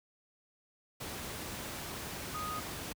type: tone in noise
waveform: sine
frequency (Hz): 1244.5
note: D#6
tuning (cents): 0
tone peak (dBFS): -37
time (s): 2.34-2.6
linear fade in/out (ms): 10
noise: pink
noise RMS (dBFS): -41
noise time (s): 1-2.93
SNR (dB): +1
effects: high-pass 60 Hz 12 dB/octave